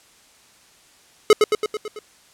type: tone with echo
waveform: square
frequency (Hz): 425.8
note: G#4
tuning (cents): +43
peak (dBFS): -8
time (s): 1.3-1.33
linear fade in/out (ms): 2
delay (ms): 110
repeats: 6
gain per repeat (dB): -4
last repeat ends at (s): 1.99
effects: white hiss -53 dBFS RMS until 2.33 s + low-pass 9000 Hz 12 dB/octave